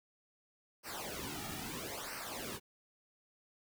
pink noise with flanger, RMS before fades -43 dBFS, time 0.83-2.6 s, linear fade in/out 50 ms, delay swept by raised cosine 0.28 to 1.98 ms, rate 0.76 Hz, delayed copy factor -0.85, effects none

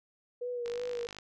sine tone with vibrato, 483.6 Hz, B4, 36 cents flat, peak -33 dBFS, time 0.41-1.07 s, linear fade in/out 10 ms, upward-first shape sine, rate 2.8 Hz, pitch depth 35 cents each way
click train, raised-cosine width 0.2 ms, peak -27 dBFS, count 28, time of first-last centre 0.66-1.186 s, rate 51.3 Hz
effects none

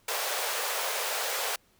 pink high-pass noise, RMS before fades -31 dBFS, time 0.08-1.56 s, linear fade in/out 5 ms, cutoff 450 Hz, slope 48 dB/octave, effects pink hiss -65 dBFS RMS until 1.79 s

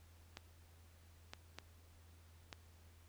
clicks, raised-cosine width 0.2 ms, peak -29 dBFS, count 4, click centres 0.371 / 1.335 / 1.586 / 2.528 s, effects added 83 Hz sine -61 dBFS peak until 3.08 s + pink hiss -69 dBFS RMS until 3.08 s

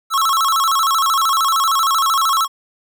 square tone with vibrato, 1200 Hz, D6, 37 cents sharp, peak -14 dBFS, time 0.1-2.48 s, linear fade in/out 50 ms, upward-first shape square, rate 13 Hz, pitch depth 160 cents each way, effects 9-bit

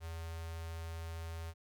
square tone with notch filter, 82.41 Hz, E2, in tune, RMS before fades -43 dBFS, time 0-1.54 s, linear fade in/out 50 ms, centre 220 Hz, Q 0.63, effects none

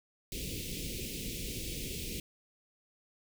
pink band-stop noise, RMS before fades -39 dBFS, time 0.32-2.2 s, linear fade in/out 2 ms, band 490 to 2300 Hz, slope 48 dB/octave, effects none

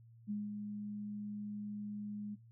sine tone with ADSR envelope, 207.7 Hz, G#3, in tune, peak -35 dBFS, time 0.27-2.36 s, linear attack 34 ms, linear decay 190 ms, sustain -5 dB, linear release 23 ms, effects noise-tail reverb RT60 0.2 s tail -20 dB re dry + added 115 Hz sine -57 dBFS peak until 2.51 s

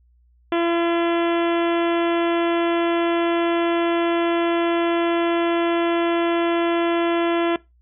harmonic tone, 339.4 Hz, F4, 49 cents flat, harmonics 1 / 2 / 3 / 4 / 5 / 6 / 7 / 8 / 9 / 10, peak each -19 / -25 / -29 / -31 / -33 / -35 / -36 / -37 / -38 / -39 dBFS, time 0.52-7.56 s, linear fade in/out 2 ms, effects noise-tail reverb RT60 0.2 s tail -20 dB re dry + added 60 Hz sine -54 dBFS peak until 7.81 s

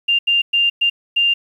sine tone bursts at uneven times, 2794 Hz, F7, in tune, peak -12 dBFS, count 5, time 0.08-0.19 / 0.27-0.42 / 0.53-0.7 / 0.81-0.9 / 1.16-1.34 s, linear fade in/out 10 ms, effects 8-bit

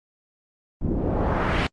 pink noise with low-pass filter sweep, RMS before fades -23 dBFS, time 0.81-1.67 s, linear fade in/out 5 ms, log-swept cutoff 230 to 3100 Hz, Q 1.3, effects Opus 24 kbps

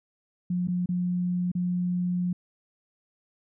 sine tone with dropouts, 178.5 Hz, F3, 38 cents sharp, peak -24 dBFS, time 0.5-2.33 s, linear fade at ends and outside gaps 5 ms, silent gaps 0.674-0.683 / 0.86-0.889 / 1.517-1.551 s, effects none

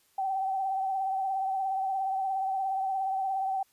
sine tone with vibrato, 770 Hz, G5, 31 cents flat, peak -27 dBFS, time 0.18-3.63 s, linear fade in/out 5 ms, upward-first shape triangle, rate 17 Hz, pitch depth 44 cents each way, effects white hiss -67 dBFS RMS until 3.72 s + resampled to 32000 Hz

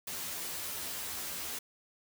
white noise with comb filter, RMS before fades -39 dBFS, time 0.07-1.59 s, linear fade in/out 5 ms, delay 12 ms, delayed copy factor +0.8, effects none

